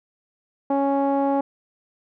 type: tone with low-pass filter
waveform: sawtooth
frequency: 277.2 Hz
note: C#4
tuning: in tune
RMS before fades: -21 dBFS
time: 0.7-1.41 s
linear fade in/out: 5 ms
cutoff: 780 Hz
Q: 3.1
effects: none